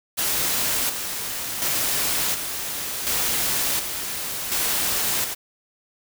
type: noise with tremolo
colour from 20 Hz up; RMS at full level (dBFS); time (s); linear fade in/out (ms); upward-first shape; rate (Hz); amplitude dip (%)
white; -23; 0.17-5.35; 20; square; 0.69; 50
effects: none